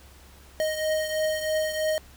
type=beating tone pair; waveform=square; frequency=622.3 / 625.4 Hz; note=D#5 / D#5; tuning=0 / +9 cents; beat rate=3.1 Hz; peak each=-26 / -32 dBFS; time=0.6-1.98 s; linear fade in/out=0 ms; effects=added 68 Hz sine -51 dBFS peak until 2.16 s + pink hiss -53 dBFS RMS until 2.16 s